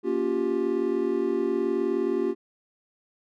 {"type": "chord", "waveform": "triangle", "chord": "G half-diminished seventh", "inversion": "first", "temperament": "just", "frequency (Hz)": [235.2, 282.2, 352.8, 392], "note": ["Bb3", "Db4", "F4", "G4"], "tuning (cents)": [16, 31, 18, 0], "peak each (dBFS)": [-30, -29, -25, -25], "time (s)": [0.03, 2.35], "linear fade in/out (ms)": 50, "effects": []}